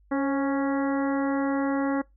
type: harmonic tone with a mistuned harmonic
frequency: 277.2 Hz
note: C#4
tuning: in tune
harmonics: 1 / 2 / 3 / 4 / 5 / 6 / 7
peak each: -24 / -30 / -34 / -36 / -38 / -40 / -41 dBFS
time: 0.11-2.02 s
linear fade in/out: 10 ms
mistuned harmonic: 2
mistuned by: -40 cents
effects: noise-tail reverb RT60 0.2 s tail -23 dB re dry + added 50 Hz sine -56 dBFS peak until 2.16 s